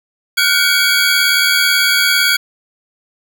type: tone cluster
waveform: square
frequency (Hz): 1428 / 1506 / 2255 / 3311 / 4597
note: F6 / F#6 / C#7 / G#7 / D8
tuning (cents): +38 / +30 / +29 / -6 / -38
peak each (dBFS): -18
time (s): 0.37-2.37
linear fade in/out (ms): 10
effects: none